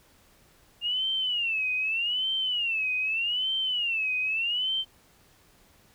sine tone with vibrato, 2794 Hz, F7, in tune, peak -25 dBFS, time 0.81-4.85 s, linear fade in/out 50 ms, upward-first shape sine, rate 0.82 Hz, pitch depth 190 cents each way, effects pink hiss -60 dBFS RMS until 5.94 s

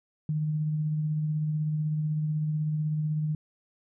sine tone with tremolo, 153.2 Hz, D#3, 27 cents flat, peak -24 dBFS, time 0.29-3.35 s, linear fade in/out 2 ms, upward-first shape triangle, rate 16 Hz, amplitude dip 30%, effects none

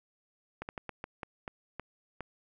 slowing click train, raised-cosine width 0.5 ms, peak -23 dBFS, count 9, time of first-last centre 0.62-2.207 s, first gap 69 ms, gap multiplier 1.29, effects none

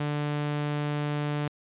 sawtooth tone, 147.4 Hz, D3, 7 cents sharp, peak -23 dBFS, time 0-1.48 s, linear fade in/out 5 ms, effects resampled to 8000 Hz

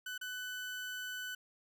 30% pulse tone with dropouts, 1500 Hz, F#6, 23 cents sharp, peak -37 dBFS, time 0.06-1.35 s, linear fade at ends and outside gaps 5 ms, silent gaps 0.179-0.212 s, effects none

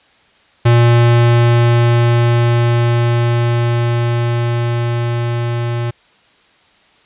square tone with level ramp, 118.7 Hz, A#2, 32 cents sharp, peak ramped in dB -7 to -17 dBFS, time 0.65-5.91 s, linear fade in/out 10 ms, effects white hiss -51 dBFS RMS until 7.05 s + resampled to 8000 Hz

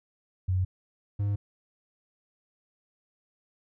sine / triangle tone pair in turn, 92.5 / 101.74 Hz, F#2 / G#2, 0 / -35 cents, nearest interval major second, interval 165 cents, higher second, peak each -23 dBFS, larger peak neither, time 0.48-0.65 / 1.19-1.36 s, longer neither, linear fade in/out 10 ms, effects none

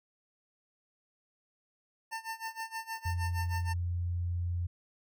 25% pulse tone with tremolo, 898 Hz, A5, 35 cents sharp, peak -31 dBFS, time 2.11-3.74 s, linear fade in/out 20 ms, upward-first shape sine, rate 6.4 Hz, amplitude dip 90%
sine tone, 87.31 Hz, F2, in tune, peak -30 dBFS, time 3.05-4.67 s, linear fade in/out 10 ms
effects none

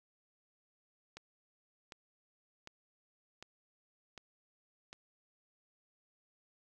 click train, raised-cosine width 0.2 ms, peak -30 dBFS, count 6, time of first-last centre 1.17-4.929 s, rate 1.33 Hz, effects none

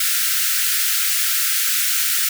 white high-pass noise, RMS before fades -19 dBFS, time 0-2.29 s, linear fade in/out 5 ms, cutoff 1300 Hz, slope 96 dB/octave, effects none

